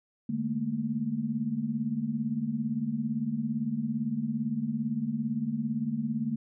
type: tone cluster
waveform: sine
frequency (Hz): 147.9 / 212.8 / 230.5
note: D3 / G#3 / A#3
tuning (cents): +13 / +42 / -19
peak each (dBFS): -36 / -33 / -30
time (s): 0.29-6.36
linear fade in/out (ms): 5
effects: none